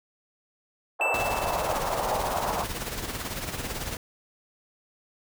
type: band-pass noise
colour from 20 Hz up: white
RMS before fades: -29 dBFS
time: 0.99-2.65 s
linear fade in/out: 20 ms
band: 540 to 950 Hz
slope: 24 dB/octave
type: tone with exponential decay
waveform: triangle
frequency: 2649 Hz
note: E7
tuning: 8 cents sharp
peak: -21 dBFS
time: 1.01-2.07 s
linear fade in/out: 1 ms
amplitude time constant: 230 ms
type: noise with tremolo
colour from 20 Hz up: pink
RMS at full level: -31 dBFS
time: 1.14-3.97 s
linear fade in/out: 2 ms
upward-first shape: sine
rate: 18 Hz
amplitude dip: 55%
effects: none